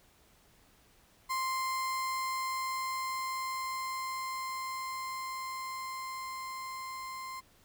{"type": "tone with level ramp", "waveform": "35% pulse", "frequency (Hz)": 1046.5, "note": "C6", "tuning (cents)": 0, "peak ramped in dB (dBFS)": [-29, -38], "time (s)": [1.29, 7.41], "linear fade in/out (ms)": 20, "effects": ["pink hiss -64 dBFS RMS until 7.64 s"]}